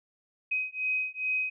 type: beating tone pair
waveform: sine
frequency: 2520 / 2522.4 Hz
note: D#7 / D#7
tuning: +21 / +23 cents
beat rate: 2.4 Hz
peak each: -31 dBFS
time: 0.51-1.5 s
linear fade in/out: 10 ms
effects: none